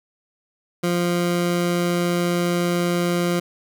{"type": "tone", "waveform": "20% pulse", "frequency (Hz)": 174.61, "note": "F3", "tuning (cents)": 0, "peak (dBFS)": -14, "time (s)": [0.83, 3.4], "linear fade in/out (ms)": 10, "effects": []}